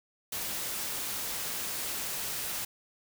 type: noise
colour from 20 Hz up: white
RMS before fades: -35 dBFS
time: 0.32-2.65 s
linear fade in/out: 5 ms
effects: none